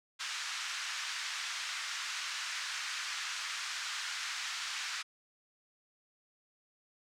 pink band-pass noise, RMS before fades -39 dBFS, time 0.19-5.03 s, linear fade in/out 20 ms, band 1300 to 6900 Hz, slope 24 dB/octave, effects none

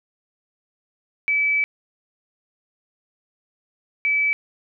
sine tone pair in turn, 2300 / 2300 Hz, D7 / D7, -37 / -37 cents, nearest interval unison, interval 0 cents, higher neither, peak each -17 dBFS, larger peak neither, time 1.28-1.64 / 4.05-4.33 s, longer first, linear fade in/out 0 ms, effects none

